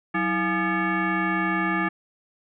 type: tone with frequency modulation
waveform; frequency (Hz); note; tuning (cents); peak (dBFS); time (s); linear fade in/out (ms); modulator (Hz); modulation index
sine; 698.5; F5; 0; -21; 0.14-1.89; 10; 512; 2.8
effects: none